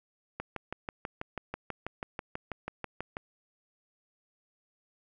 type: click train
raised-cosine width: 0.5 ms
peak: -20 dBFS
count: 18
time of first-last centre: 0.4-3.169 s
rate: 6.14 Hz
effects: none